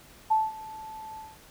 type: tone with ADSR envelope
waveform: sine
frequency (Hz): 875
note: A5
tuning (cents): -10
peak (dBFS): -18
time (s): 0.3-1.38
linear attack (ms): 16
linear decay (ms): 200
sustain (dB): -20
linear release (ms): 200
effects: pink hiss -53 dBFS RMS until 1.5 s